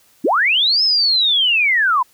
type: linear two-way sweep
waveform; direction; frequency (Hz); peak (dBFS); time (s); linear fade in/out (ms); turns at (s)
sine; up then down; 204.7 to 5274 to 946; -12; 0.24-2.03; 10; 0.83
effects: white hiss -54 dBFS RMS until 2.13 s